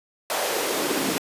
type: noise with high-pass filter sweep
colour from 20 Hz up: pink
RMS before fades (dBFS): -25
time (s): 0.3-1.18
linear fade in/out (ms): 0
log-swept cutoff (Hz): 650 to 230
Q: 2.3
effects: resampled to 32000 Hz